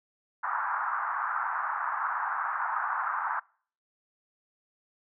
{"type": "band-pass noise", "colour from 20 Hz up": "white", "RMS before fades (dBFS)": -31, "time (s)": [0.43, 3.4], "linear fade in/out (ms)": 10, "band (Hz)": [840, 1500], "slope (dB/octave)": 48, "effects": ["noise-tail reverb RT60 0.5 s tail -26 dB re dry"]}